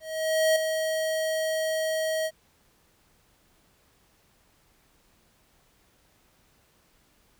square tone with ADSR envelope, 635 Hz, D#5, 35 cents sharp, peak -19 dBFS, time 0-2.31 s, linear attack 560 ms, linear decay 4 ms, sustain -7 dB, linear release 53 ms, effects pink hiss -64 dBFS RMS until 7.39 s

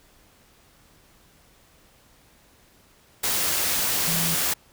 sine tone in noise, 166.4 Hz, E3, 17 cents sharp, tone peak -28 dBFS, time 4.07-4.35 s, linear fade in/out 10 ms, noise white, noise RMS -24 dBFS, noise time 3.23-4.54 s, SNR -7 dB, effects pink hiss -57 dBFS RMS until 4.72 s

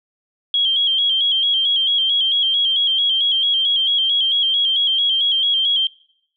sine tone with vibrato, 3235 Hz, G#7, 46 cents flat, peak -14 dBFS, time 0.54-5.87 s, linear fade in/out 2 ms, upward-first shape square, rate 4.5 Hz, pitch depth 44 cents each way, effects noise-tail reverb RT60 0.7 s tail -22 dB re dry

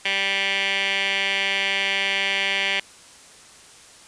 15% pulse tone with band-pass filter, 196 Hz, G3, in tune, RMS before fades -23 dBFS, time 0.05-2.8 s, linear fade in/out 5 ms, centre 2600 Hz, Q 7.9, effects white hiss -47 dBFS RMS until 4.07 s + resampled to 22050 Hz

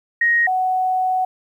sine tone pair in turn, 1875 / 744.1 Hz, A#6 / F#5, +10 / +10 cents, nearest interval octave + major third, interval 1600 cents, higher first, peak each -13 / -16 dBFS, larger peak first, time 0.21-0.47 / 0.47-1.25 s, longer second, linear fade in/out 5 ms, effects 9-bit

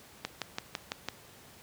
click train, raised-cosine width 0.2 ms, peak -15 dBFS, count 6, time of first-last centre 0.25-1.086 s, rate 5.98 Hz, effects pink hiss -54 dBFS RMS until 1.62 s + high-pass 80 Hz 12 dB/octave

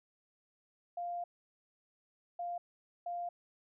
sine tone bursts at uneven times, 698.5 Hz, F5, in tune, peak -36 dBFS, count 3, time 0.97-1.24 / 2.39-2.58 / 3.06-3.29 s, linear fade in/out 5 ms, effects none

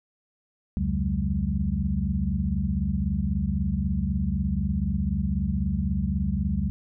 sine tone cluster, 67.9 / 84.4 / 139 / 187.4 / 211.3 Hz, C#2 / E2 / C#3 / F#3 / G#3, -35 / +41 / +5 / +22 / +30 cents, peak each -28 / -30 / -32 / -28 / -31 dBFS, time 0.77-6.7 s, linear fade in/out 0 ms, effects none

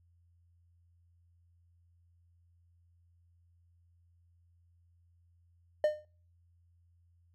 triangle tone with exponential decay, 606 Hz, D#5, 46 cents flat, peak -19 dBFS, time 5.84-6.05 s, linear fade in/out 2 ms, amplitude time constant 44 ms, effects noise-tail reverb RT60 0.4 s tail -22 dB re dry + added 86 Hz sine -64 dBFS peak until 7.34 s

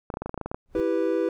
clicks, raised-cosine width 1 ms, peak -17 dBFS, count 12, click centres 0.102 / 0.14 / 0.171 / 0.22 / 0.26 / 0.294 / 0.343 / 0.377 / 0.413 / 0.46 / 0.515 / 0.545 s
brown noise with exponential growth, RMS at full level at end -31 dBFS, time 0.66-0.8 s, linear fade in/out 0 ms, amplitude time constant 30 ms
triangle chord, E minor, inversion none, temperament equal, 329.6 / 392 / 493.9 Hz, E4 / G4 / B4, 0 / 0 / 0 cents, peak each -24 / -25 / -24 dBFS, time 0.75-1.29 s, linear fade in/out 2 ms
effects none

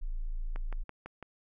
sine tone, 27.79 Hz, A0, 18 cents sharp, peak -31 dBFS, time 0.01-0.84 s, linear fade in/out 20 ms
click train, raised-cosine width 0.5 ms, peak -28 dBFS, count 5, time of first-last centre 0.56-1.227 s, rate 6 Hz
effects none

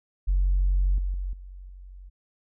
sine tone with level steps, 46.17 Hz, F#1, 3 cents flat, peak -18 / -24 / -27 / -39 / -41 dBFS, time 0.27-2.1 s, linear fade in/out 20 ms, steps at 0.98 / 1.14 / 1.33 / 1.69 s, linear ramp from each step 2 ms, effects tanh soft clip ceiling -15 dBFS

